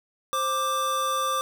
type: tone pair together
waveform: square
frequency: 525.6 / 1180 Hz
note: C5 / D6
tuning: +8 / +8 cents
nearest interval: octave + major second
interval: 1400 cents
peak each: -32 / -25 dBFS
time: 0.33-1.41 s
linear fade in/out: 0 ms
effects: none

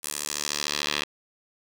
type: tone with band-pass filter sweep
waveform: 10% pulse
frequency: 73.7 Hz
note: D2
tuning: 7 cents sharp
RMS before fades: -30 dBFS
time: 0.03-1.04 s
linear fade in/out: 10 ms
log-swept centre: 10000 to 3200 Hz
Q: 1.4
effects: none

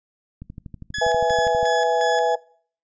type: click train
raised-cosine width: 5 ms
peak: -23 dBFS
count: 16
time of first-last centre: 0.42-1.63 s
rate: 12.4 Hz
type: tone with tremolo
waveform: sawtooth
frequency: 1695 Hz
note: G#6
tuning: 35 cents sharp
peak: -21 dBFS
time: 0.94-2.35 s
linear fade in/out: 5 ms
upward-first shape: square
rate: 2.8 Hz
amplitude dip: 60%
type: chord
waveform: sine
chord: E major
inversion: second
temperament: equal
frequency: 493.9 / 659.3 / 830.6 Hz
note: B4 / E5 / G#5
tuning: 0 / 0 / 0 cents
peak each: -21 dBFS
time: 1.01-2.36 s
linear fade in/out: 10 ms
effects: noise-tail reverb RT60 0.5 s tail -22 dB re dry + resampled to 16000 Hz

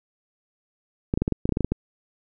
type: clicks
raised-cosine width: 3 ms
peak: -9 dBFS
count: 12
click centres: 1.139 / 1.175 / 1.22 / 1.279 / 1.323 / 1.455 / 1.492 / 1.523 / 1.571 / 1.607 / 1.646 / 1.72 s
effects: none

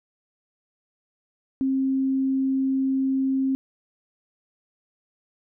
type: tone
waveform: sine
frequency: 266.7 Hz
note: C4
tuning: 33 cents sharp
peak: -20 dBFS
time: 1.61-3.55 s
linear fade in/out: 0 ms
effects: none

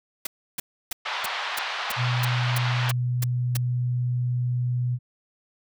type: noise bursts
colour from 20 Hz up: white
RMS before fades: -29 dBFS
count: 11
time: 0.25-3.57 s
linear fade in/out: 5 ms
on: 20 ms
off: 310 ms
type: band-pass noise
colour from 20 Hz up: pink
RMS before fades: -30 dBFS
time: 1.05-2.92 s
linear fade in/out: 10 ms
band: 770 to 4100 Hz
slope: 24 dB/octave
type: tone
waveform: sine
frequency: 123.47 Hz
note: B2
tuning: in tune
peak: -22 dBFS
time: 1.96-4.99 s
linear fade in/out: 50 ms
effects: none

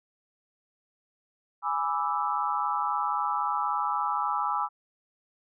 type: chord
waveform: sine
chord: E dominant seventh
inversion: first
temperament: equal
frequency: 830.6 / 987.8 / 1174.7 / 1318.5 Hz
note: G#5 / B5 / D6 / E6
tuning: 0 / 0 / 0 / 0 cents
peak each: -31 dBFS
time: 1.62-4.69 s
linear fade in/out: 50 ms
effects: none

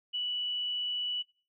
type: tone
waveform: sine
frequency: 2955 Hz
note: F#7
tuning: 3 cents flat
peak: -30 dBFS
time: 0.13-1.23 s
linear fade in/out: 20 ms
effects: noise-tail reverb RT60 0.4 s tail -23 dB re dry

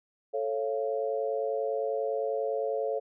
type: chord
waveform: sine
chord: A augmented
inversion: none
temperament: just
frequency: 440 / 550 / 687.5 Hz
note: A4 / C#5 / E#5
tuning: 0 / -14 / -27 cents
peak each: -31 / -31 / -35 dBFS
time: 0.33-3 s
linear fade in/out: 20 ms
effects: none

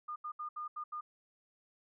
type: tone bursts at uneven times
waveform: sine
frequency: 1216 Hz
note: D#6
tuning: 40 cents flat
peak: -38 dBFS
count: 6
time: 0.08-0.16 / 0.24-0.32 / 0.39-0.49 / 0.56-0.68 / 0.76-0.84 / 0.92-1.01 s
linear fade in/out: 10 ms
effects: none

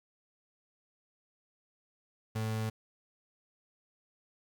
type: tone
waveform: 35% pulse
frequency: 110 Hz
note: A2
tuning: in tune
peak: -30 dBFS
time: 2.35-2.7 s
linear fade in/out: 10 ms
effects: 11-bit

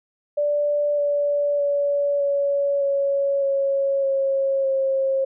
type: tone with pitch steps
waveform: sine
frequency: 585 / 577.9 / 571 / 564.1 / 557.3 / 550.6 / 543.9 / 537.4 Hz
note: D5 / D5 / D5 / C#5 / C#5 / C#5 / C#5 / C5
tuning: -7 / -28 / -49 / +30 / +9 / -12 / -33 / +46 cents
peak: -18 dBFS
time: 0.37-5.25 s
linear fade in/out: 10 ms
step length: 610 ms
effects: none

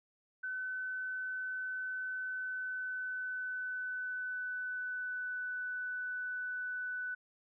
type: tone with pitch glide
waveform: sine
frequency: 1514 to 1494 Hz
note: F#6 to F#6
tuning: +39 to +16 cents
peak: -36 dBFS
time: 0.43-7.15 s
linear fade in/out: 10 ms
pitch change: -23 cents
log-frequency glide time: 2.24-5.43 s
effects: none

